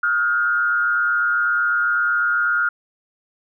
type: tone with frequency modulation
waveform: sine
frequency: 1417 Hz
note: F6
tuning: 25 cents sharp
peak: -16 dBFS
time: 0.03-2.69 s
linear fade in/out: 5 ms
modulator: 126 Hz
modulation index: 0.68
effects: none